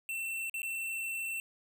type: tone with dropouts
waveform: square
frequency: 2691 Hz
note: E7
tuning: 35 cents sharp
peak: -35 dBFS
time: 0.09-1.4 s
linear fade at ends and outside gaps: 1 ms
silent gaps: 0.497-0.541 / 0.619-0.63 s
effects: none